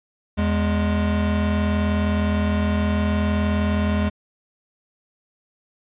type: tone pair together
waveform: square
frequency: 82.37 / 207.7 Hz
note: E2 / G#3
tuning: -1 / 0 cents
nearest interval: octave + major third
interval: 1601 cents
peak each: -22 / -22 dBFS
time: 0.37-4.1 s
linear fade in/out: 20 ms
effects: resampled to 8000 Hz